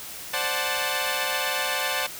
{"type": "chord", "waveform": "10% pulse", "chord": "D dominant seventh", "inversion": "third", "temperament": "equal with one note detuned", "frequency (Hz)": [523.3, 587.3, 740, 877], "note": ["C5", "D5", "F#5", "A5"], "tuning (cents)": [0, 0, 0, -6], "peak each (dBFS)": -22, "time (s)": [0.33, 2.07], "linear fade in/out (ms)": 10, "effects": ["white hiss -38 dBFS RMS until 2.19 s"]}